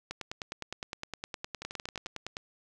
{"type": "two click trains", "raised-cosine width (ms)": 0.2, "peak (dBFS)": [-19, -22], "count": [23, 6], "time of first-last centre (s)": [[0.11, 2.369], [1.62, 2.066]], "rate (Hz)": [9.74, 11.2], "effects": []}